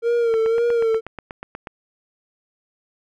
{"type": "tone with vibrato", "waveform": "triangle", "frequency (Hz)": 460, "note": "A#4", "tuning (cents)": -23, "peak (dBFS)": -14, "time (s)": [0.02, 1.01], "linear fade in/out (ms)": 50, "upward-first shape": "sine", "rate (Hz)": 1.9, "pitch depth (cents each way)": 55}
{"type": "click train", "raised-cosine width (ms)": 0.5, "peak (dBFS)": -17, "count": 12, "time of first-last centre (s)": [0.34, 1.672], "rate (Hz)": 8.26}
{"effects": []}